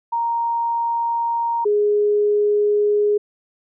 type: tone pair in turn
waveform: sine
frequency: 932.3 / 415.3 Hz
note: A#5 / G#4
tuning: 0 / 0 cents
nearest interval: octave + major second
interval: 1400 cents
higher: first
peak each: -18 / -14 dBFS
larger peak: second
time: 0.12-1.65 / 1.65-3.18 s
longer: neither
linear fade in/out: 10 ms
effects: none